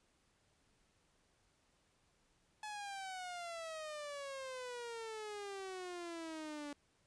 sawtooth exponential sweep, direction down, 857 to 286.7 Hz, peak -40 dBFS, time 2.63-6.73 s, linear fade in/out 2 ms, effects pink hiss -75 dBFS RMS until 7.06 s + resampled to 22050 Hz

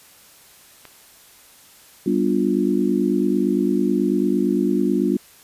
click, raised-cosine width 0.3 ms, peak -24 dBFS, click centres 0.853 s
sine chord, G dominant seventh, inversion none, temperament just, 196 / 245 / 294 / 352.8 Hz, G3 / B3 / D4 / F4, 0 / -14 / +2 / +18 cents, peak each -22 dBFS, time 2.06-5.17 s, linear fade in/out 5 ms
effects white hiss -49 dBFS RMS until 5.43 s + resampled to 32000 Hz

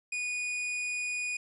45% pulse tone, 2464 Hz, D#7, 17 cents flat, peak -31 dBFS, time 0.12-1.37 s, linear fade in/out 5 ms, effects resampled to 24000 Hz + 11-bit

